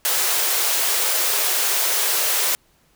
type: high-pass noise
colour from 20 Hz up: white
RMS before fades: -20 dBFS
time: 0.05-2.55 s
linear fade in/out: 0 ms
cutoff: 350 Hz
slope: 96 dB/octave
effects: pink hiss -60 dBFS RMS until 2.95 s